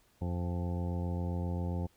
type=harmonic tone with a mistuned harmonic; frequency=87.5 Hz; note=F2; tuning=4 cents sharp; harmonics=1 / 2 / 3 / 4 / 5 / 6 / 8 / 9 / 10; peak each=-33 / -37 / -44 / -46 / -49 / -46 / -53 / -51 / -51 dBFS; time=0.21-1.87 s; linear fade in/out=10 ms; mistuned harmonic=8; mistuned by=-15 cents; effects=pink hiss -68 dBFS RMS until 1.96 s